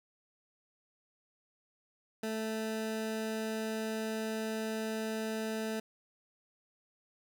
20% pulse tone, 220 Hz, A3, in tune, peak -29 dBFS, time 2.23-5.8 s, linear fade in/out 5 ms, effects none

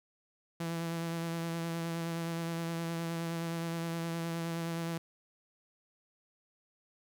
sawtooth tone with vibrato, 166.8 Hz, E3, 21 cents sharp, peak -30 dBFS, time 0.6-4.98 s, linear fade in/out 5 ms, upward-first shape sine, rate 9.6 Hz, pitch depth 18 cents each way, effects none

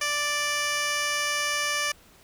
15% pulse tone with band-pass filter, 587.3 Hz, D5, in tune, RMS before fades -27 dBFS, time 0.01-1.92 s, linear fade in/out 5 ms, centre 4500 Hz, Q 0.69, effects pink hiss -55 dBFS RMS until 2.23 s

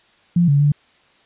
sine tone with pitch steps, 173.4 / 142.3 / 145.7 Hz, F3 / C#3 / D3, -12 / +46 / -13 cents, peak -11 dBFS, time 0.36-0.72 s, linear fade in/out 5 ms, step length 120 ms, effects white hiss -55 dBFS RMS until 1.25 s + resampled to 8000 Hz

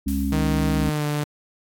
harmonic tone, 68.8 Hz, C#2, 12 cents flat, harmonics 1 / 3 / 4, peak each -25 / -25 / -25 dBFS, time 0.06-0.9 s, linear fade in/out 10 ms
blue noise with exponential decay, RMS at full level -34 dBFS, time 0.08-0.91 s, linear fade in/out 1 ms, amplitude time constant 180 ms
sawtooth tone with pitch glide, 155.56 to 148.02 Hz, D#3 to D3, 0 to +14 cents, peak -18 dBFS, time 0.32-1.24 s, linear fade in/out 5 ms, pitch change -86 cents, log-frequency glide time 0.78-1.05 s
effects AAC 64 kbps

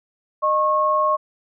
sine tone pair together, 613 / 1089.6 Hz, D#5 / C#6, -26 / -30 cents, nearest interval minor seventh, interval 996 cents, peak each -21 / -17 dBFS, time 0.42-1.17 s, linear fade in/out 20 ms, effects none

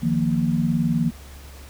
sine chord, Eb suspended second, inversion none, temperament equal, 155.56 / 174.61 / 233.1 Hz, Eb3 / F3 / Bb3, 0 / 0 / 0 cents, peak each -23 / -23 / -22 dBFS, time 0.02-1.11 s, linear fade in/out 20 ms, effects added 69 Hz sine -40 dBFS peak until 1.69 s + pink hiss -46 dBFS RMS until 1.69 s

